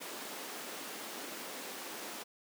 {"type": "high-pass noise", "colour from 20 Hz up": "pink", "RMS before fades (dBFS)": -44, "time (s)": [0, 2.24], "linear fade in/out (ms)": 20, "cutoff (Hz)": 250, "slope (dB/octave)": 24, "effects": []}